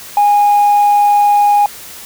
sine tone, 822 Hz, G#5, 18 cents flat, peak -5 dBFS, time 0.17-1.66 s, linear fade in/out 2 ms, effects tanh soft clip ceiling -4 dBFS + white hiss -32 dBFS RMS until 2.05 s

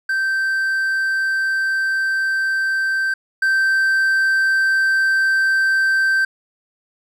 triangle tone pair in turn, 1559 / 1559 Hz, G6 / G6, -10 / -10 cents, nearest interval unison, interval 0 cents, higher neither, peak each -15 / -12 dBFS, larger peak second, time 0.09-3.14 / 3.42-6.25 s, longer first, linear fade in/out 5 ms, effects none

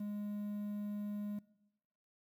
triangle tone with quantisation, 206.7 Hz, G#3, 8 cents flat, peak -36 dBFS, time 0-1.39 s, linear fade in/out 5 ms, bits 11, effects noise-tail reverb RT60 1.0 s tail -21 dB re dry

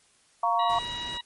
sine chord, Bb minor, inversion second, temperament just, 699.2 / 932.3 / 1118.8 Hz, F5 / Bb5 / Db6, +2 / 0 / +16 cents, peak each -26 dBFS, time 0.43-0.79 s, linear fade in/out 5 ms
harmonic tone, 961 Hz, B5, 48 cents flat, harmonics 1 / 2 / 3 / 4, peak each -39 / -41 / -39 / -34 dBFS, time 0.59-1.21 s, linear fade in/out 5 ms
pink noise, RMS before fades -42 dBFS, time 0.69-1.18 s, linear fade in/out 10 ms
effects white hiss -62 dBFS RMS until 1.25 s + MP3 48 kbps

